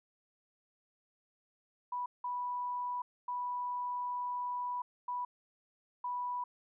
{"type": "tone bursts at uneven times", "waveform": "sine", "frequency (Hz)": 984, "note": "B5", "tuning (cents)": -7, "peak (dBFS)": -34, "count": 5, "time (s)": [[1.92, 2.06], [2.24, 3.02], [3.28, 4.82], [5.08, 5.25], [6.04, 6.44]], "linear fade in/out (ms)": 5, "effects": []}